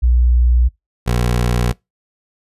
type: tone pair in turn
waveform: sine / 20% pulse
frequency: 60.5 / 60.08 Hz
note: B1 / B1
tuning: -35 / -47 cents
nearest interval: unison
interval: 12 cents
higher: first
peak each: -9 dBFS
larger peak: neither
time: 0.02-0.69 / 1.06-1.73 s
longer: neither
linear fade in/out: 20 ms
effects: noise-tail reverb RT60 0.2 s tail -25 dB re dry + resampled to 32000 Hz

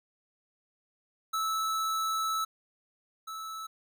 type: tone pair in turn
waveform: square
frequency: 1309 / 1309 Hz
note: E6 / E6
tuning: -13 / -13 cents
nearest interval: unison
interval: 0 cents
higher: neither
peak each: -29 / -38 dBFS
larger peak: first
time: 1.33-2.45 / 3.27-3.67 s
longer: first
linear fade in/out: 10 ms
effects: none

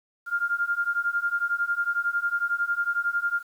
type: beating tone pair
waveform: sine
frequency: 1396.9 / 1407.9 Hz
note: F6 / F6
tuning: 0 / +14 cents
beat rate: 11 Hz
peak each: -27 / -26 dBFS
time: 0.26-3.43 s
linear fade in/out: 50 ms
effects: 9-bit

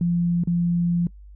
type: tone with dropouts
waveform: sine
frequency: 172.8 Hz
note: F3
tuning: 18 cents flat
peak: -18 dBFS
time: 0.01-1.07 s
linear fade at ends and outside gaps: 2 ms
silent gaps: 0.437-0.473 s
effects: noise-tail reverb RT60 0.1 s tail -23 dB re dry + added 50 Hz sine -41 dBFS peak until 1.35 s

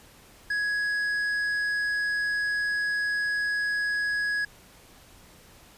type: tone with tanh clipping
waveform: triangle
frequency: 1670 Hz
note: G#6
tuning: 9 cents sharp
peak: -26 dBFS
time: 0.5-4.45 s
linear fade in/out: 5 ms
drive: 11 dB
effects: pink hiss -53 dBFS RMS until 5.77 s + resampled to 32000 Hz

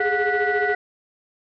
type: tone cluster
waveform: sine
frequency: 408.5 / 422.7 / 721 / 1477 / 1952 Hz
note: G#4 / G#4 / F#5 / F#6 / B6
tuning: -29 / +31 / -45 / -3 / -21 cents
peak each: -24 dBFS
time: 0-0.75 s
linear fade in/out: 5 ms
effects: tanh soft clip ceiling -12 dBFS

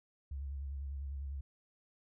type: tone with vibrato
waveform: sine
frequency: 69.3 Hz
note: C#2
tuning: in tune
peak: -38 dBFS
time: 0.31-1.41 s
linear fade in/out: 5 ms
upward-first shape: square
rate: 10 Hz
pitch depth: 44 cents each way
effects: none

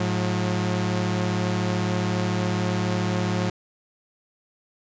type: tone pair together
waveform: sawtooth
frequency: 107.18 / 180 Hz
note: A2 / F#3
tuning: -45 / -47 cents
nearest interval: major sixth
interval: 898 cents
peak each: -21 dBFS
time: 0-3.5 s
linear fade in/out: 5 ms
effects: resampled to 16000 Hz

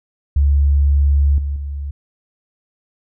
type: tone with level steps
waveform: sine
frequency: 70.9 Hz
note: C#2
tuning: 40 cents sharp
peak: -10 / -18 / -22 dBFS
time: 0.36-1.91 s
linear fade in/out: 5 ms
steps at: 1.38 / 1.56 s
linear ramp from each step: 2 ms
effects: none

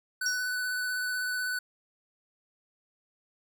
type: tone with vibrato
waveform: square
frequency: 1496 Hz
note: F#6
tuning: 19 cents sharp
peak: -30 dBFS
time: 0.21-1.59 s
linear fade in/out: 5 ms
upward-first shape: triangle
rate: 16 Hz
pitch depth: 17 cents each way
type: tone with exponential decay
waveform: sine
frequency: 5610 Hz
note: F8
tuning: 7 cents sharp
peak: -25 dBFS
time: 0.26-0.56 s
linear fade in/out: 2 ms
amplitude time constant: 64 ms
effects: none

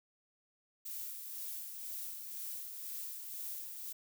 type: noise with tremolo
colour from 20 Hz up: violet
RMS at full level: -42 dBFS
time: 0.85-3.93 s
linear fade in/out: 10 ms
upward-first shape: sine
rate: 2 Hz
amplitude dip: 40%
effects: none

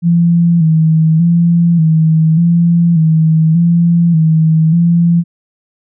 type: tone with vibrato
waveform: sine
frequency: 164.81 Hz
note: E3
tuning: in tune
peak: -6 dBFS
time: 0.02-5.24 s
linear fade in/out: 50 ms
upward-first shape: square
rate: 0.85 Hz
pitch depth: 57 cents each way
effects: none

